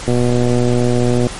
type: click train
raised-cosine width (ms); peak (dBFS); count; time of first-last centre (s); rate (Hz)
2; -3; 146; 0.08-1.269; 122
effects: pink hiss -28 dBFS RMS until 1.39 s + MP3 48 kbps